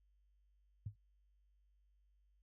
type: tone with exponential decay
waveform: sine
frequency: 103.8 Hz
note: G#2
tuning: in tune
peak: -37 dBFS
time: 0.86-0.96 s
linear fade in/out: 5 ms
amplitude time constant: 21 ms
effects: added 50 Hz sine -70 dBFS peak until 2.42 s